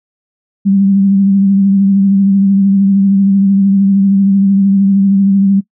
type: tone with vibrato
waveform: sine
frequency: 196.3 Hz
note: G3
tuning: 3 cents sharp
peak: -6 dBFS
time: 0.65-5.61 s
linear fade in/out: 20 ms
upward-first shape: triangle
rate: 13 Hz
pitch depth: 39 cents each way
effects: noise-tail reverb RT60 0.1 s tail -21 dB re dry